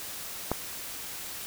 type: click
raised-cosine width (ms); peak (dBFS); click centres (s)
1; -12; 0.516
effects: white hiss -39 dBFS RMS until 1.46 s